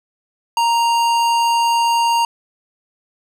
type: tone with hard clipping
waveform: sine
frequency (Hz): 932.3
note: A#5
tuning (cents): 0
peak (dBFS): -15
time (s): 0.57-2.25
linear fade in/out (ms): 2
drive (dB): 16
effects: none